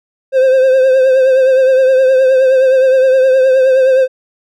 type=tone with vibrato; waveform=triangle; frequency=523.3 Hz; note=C5; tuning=in tune; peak=-4 dBFS; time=0.32-4.08 s; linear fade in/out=50 ms; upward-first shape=triangle; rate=9.6 Hz; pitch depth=49 cents each way; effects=none